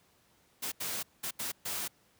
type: noise bursts at uneven times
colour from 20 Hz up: white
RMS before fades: -36 dBFS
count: 5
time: 0.62-0.72 / 0.8-1.03 / 1.23-1.31 / 1.39-1.52 / 1.65-1.88 s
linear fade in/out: 10 ms
effects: pink hiss -67 dBFS RMS until 2.19 s + high-pass 80 Hz 12 dB/octave